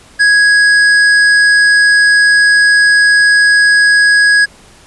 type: tone with tanh clipping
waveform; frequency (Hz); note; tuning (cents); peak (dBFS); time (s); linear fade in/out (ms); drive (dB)
sine; 1661.2; G#6; 0; -7; 0.19-4.46; 20; 13
effects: pink hiss -41 dBFS RMS until 4.86 s + resampled to 24000 Hz